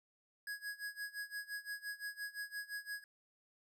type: tone with tremolo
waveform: square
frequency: 1664 Hz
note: G#6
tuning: 3 cents sharp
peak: -40 dBFS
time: 0.47-3.04 s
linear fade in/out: 2 ms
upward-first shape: sine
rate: 5.8 Hz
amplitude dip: 90%
effects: none